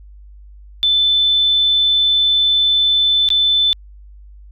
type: tone with dropouts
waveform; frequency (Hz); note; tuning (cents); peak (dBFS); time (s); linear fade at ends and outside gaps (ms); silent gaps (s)
sine; 3520; A7; 0; -11; 0.83-3.73; 0; 3.288-3.303
effects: added 50 Hz sine -37 dBFS peak until 4.51 s